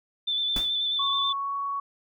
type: tone with vibrato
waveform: sine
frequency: 3520 Hz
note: A7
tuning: in tune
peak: -24 dBFS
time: 0.27-1.33 s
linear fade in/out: 10 ms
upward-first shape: square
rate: 9.3 Hz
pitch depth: 20 cents each way
type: noise with exponential decay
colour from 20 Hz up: pink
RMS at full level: -30 dBFS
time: 0.56-0.75 s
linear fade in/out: 2 ms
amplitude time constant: 40 ms
type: tone with pitch glide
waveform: sine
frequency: 1108.7 to 1117.7 Hz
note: C#6 to C#6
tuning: 0 to +14 cents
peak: -27 dBFS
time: 0.99-1.8 s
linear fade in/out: 5 ms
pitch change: +14 cents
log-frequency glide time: 1.34-1.55 s
effects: none